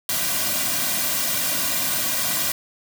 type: noise with comb filter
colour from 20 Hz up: white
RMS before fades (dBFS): -23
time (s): 0.09-2.52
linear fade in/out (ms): 2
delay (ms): 2.3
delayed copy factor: -0.85
effects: none